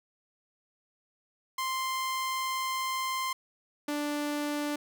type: tone pair in turn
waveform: sawtooth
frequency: 1046.5 / 293.7 Hz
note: C6 / D4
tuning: 0 / 0 cents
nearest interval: octave + minor seventh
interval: 2200 cents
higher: first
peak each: -26 dBFS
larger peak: neither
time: 1.58-3.33 / 3.88-4.76 s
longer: first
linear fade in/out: 5 ms
effects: none